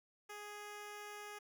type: tone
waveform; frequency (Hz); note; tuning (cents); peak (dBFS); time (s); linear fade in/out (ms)
10% pulse; 415.3; G#4; 0; -39; 0.29-1.39; 10
effects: none